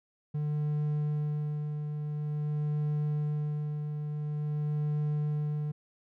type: tone with tremolo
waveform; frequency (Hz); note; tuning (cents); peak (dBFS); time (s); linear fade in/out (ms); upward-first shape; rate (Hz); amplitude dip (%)
triangle; 149.4; D3; +30; -25; 0.34-5.72; 10; sine; 0.48; 45
effects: none